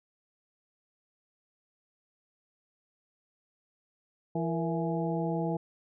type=harmonic tone with a mistuned harmonic; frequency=166.8 Hz; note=E3; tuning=21 cents sharp; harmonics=1 / 2 / 3 / 4 / 5; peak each=-31 / -34 / -36 / -37 / -38 dBFS; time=4.35-5.57 s; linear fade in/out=5 ms; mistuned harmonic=3; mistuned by=-93 cents; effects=none